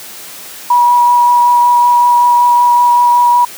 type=tone with vibrato; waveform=sine; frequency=967 Hz; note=B5; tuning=37 cents flat; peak=-5 dBFS; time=0.7-3.45 s; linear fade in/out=5 ms; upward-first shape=sine; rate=5.3 Hz; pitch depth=10 cents each way; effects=white hiss -30 dBFS RMS until 3.57 s + high-pass 150 Hz 12 dB/octave